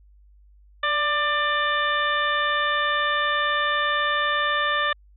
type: harmonic tone with a mistuned harmonic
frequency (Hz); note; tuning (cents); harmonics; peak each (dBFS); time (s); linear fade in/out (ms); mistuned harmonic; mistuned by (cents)
594; D5; +20; 1 / 2 / 3 / 4 / 5 / 6; -30 / -24 / -24 / -35 / -33 / -30; 0.83-4.93; 5; 1; -29
effects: added 50 Hz sine -50 dBFS peak until 5.16 s